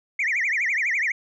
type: tone with vibrato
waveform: sine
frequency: 2071 Hz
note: C7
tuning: 18 cents flat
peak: -19 dBFS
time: 0.19-1.12 s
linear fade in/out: 5 ms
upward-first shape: triangle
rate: 12 Hz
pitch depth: 290 cents each way
effects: tanh soft clip ceiling -18 dBFS